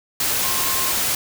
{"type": "tone in noise", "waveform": "sine", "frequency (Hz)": 1062, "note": "C6", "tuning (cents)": 25, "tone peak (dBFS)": -29, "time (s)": [0.43, 0.91], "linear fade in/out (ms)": 2, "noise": "white", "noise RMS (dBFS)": -21, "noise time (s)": [0.2, 1.15], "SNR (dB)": -11, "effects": []}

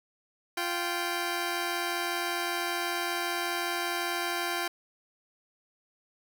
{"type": "tone pair together", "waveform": "10% pulse", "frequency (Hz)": [347.9, 781], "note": ["F4", "G5"], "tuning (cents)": [-7, -7], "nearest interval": "octave + major second", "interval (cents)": 1400, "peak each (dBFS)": [-23, -25], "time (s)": [0.57, 4.68], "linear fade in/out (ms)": 5, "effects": []}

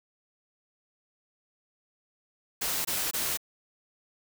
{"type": "noise bursts", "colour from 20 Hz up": "white", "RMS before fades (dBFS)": -30, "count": 3, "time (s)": [2.61, 3.374], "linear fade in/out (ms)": 10, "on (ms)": 240, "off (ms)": 22, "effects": []}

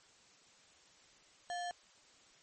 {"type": "tone with sample-and-hold", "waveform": "sine", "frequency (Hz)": 705, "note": "F5", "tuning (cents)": 16, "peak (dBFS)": -37, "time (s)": [1.5, 1.71], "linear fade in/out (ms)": 0, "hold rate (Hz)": 2450, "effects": ["white hiss -64 dBFS RMS until 2.42 s", "MP3 32 kbps"]}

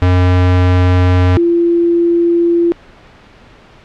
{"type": "tone pair in turn", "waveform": ["square", "sine"], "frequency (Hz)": [90.5, 341.7], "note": ["F#2", "F4"], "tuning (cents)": [-38, -38], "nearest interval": "octave + major seventh", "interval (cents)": 2300, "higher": "second", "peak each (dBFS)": -8, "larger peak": "neither", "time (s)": [[0.02, 1.37], [1.37, 2.72]], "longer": "neither", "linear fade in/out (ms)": 0, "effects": ["pink hiss -41 dBFS RMS until 3.84 s", "low-pass 3000 Hz 12 dB/octave"]}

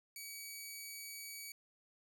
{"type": "tone", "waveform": "10% pulse", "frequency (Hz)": 2270, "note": "C#7", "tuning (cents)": 41, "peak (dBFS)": -37, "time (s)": [0.16, 1.52], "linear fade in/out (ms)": 2, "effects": []}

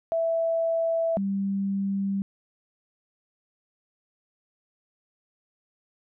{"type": "tone pair in turn", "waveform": "sine", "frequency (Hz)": [660, 196.67], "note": ["E5", "G3"], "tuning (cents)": [2, 6], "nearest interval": "octave + major sixth", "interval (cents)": 2096, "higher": "first", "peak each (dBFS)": [-22, -24], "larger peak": "first", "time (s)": [[0.12, 1.17], [1.17, 2.22]], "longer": "neither", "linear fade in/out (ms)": 0, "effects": []}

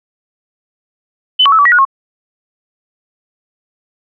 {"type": "tone with pitch steps", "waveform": "sine", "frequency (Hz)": [3020, 1120, 1304, 1148, 1918, 1450, 1083], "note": ["F#7", "C#6", "E6", "D6", "A#6", "F#6", "C#6"], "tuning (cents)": [35, 18, -19, -40, 49, -35, -41], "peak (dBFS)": -5, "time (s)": [1.39, 1.852], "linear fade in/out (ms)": 10, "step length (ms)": 66, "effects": []}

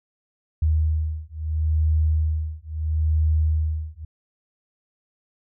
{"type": "beating tone pair", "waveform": "sine", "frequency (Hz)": [77.78, 78.53], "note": ["D#2", "D#2"], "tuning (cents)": [0, 17], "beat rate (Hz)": 0.75, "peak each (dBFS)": -22, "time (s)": [0.62, 4.05], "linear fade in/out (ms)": 5, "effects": []}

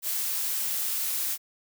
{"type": "noise", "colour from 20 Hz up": "blue", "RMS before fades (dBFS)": -29, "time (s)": [0.02, 1.38], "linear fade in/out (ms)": 50, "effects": []}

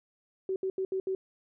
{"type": "tone bursts at uneven times", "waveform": "sine", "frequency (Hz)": 380, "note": "F#4", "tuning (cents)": 46, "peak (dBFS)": -28, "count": 5, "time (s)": [[0.49, 0.56], [0.63, 0.7], [0.78, 0.85], [0.92, 1], [1.07, 1.15]], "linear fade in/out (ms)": 2, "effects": []}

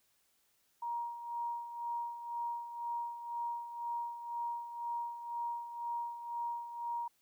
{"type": "tone with tremolo", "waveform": "sine", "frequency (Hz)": 944, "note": "A#5", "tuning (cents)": 22, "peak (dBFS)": -34, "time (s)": [0.82, 7.08], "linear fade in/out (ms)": 5, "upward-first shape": "sine", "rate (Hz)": 2, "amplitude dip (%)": 65, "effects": ["white hiss -74 dBFS RMS until 7.21 s"]}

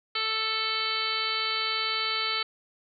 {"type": "harmonic tone with a mistuned harmonic", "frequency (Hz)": 440.8, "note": "A4", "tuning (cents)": 3, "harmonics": [1, 2, 3, 4, 5, 6, 7, 8, 9, 10], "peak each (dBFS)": [-41, -44, -32, -41, -33, -40, -33, -42, -33, -34], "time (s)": [0.15, 2.43], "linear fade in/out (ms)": 5, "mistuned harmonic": 10, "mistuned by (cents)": 25, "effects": []}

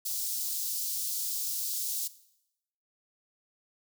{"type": "high-pass noise", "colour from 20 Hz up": "white", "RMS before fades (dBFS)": -33, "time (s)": [0.05, 2.08], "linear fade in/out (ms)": 10, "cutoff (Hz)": 4400, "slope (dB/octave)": 24, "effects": ["noise-tail reverb RT60 0.8 s tail -17 dB re dry"]}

